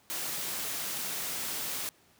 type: noise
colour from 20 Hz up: white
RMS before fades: -35 dBFS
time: 0.1-1.89 s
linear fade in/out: 0 ms
effects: pink hiss -63 dBFS RMS until 2.19 s + high-pass 100 Hz 12 dB/octave